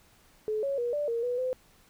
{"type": "tone with pitch steps", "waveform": "sine", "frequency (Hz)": [429.9, 554, 480, 587, 464.9, 490.5, 511], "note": ["A4", "C#5", "B4", "D5", "A#4", "B4", "C5"], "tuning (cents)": [-40, -1, -49, -1, -5, -12, -41], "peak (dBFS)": -27, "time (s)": [0.48, 1.53], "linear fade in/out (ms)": 0, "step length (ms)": 150, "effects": ["pink hiss -61 dBFS RMS until 1.89 s"]}